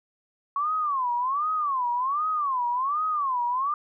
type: tone with vibrato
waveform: sine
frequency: 1100 Hz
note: C#6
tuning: 14 cents flat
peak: -23 dBFS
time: 0.56-3.74 s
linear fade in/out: 2 ms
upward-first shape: sine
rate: 1.3 Hz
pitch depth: 240 cents each way
effects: none